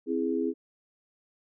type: chord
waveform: sine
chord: C augmented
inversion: none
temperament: equal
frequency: 261.6 / 329.6 / 415.3 Hz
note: C4 / E4 / G#4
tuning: 0 / 0 / 0 cents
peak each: -30 dBFS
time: 0.06-0.54 s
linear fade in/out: 50 ms
effects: none